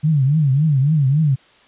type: tone with vibrato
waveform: sine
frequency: 144.4 Hz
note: D3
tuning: 29 cents flat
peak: -12 dBFS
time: 0.03-1.36 s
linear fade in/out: 20 ms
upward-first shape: triangle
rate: 3.6 Hz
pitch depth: 210 cents each way
effects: white hiss -51 dBFS RMS until 1.67 s + resampled to 8000 Hz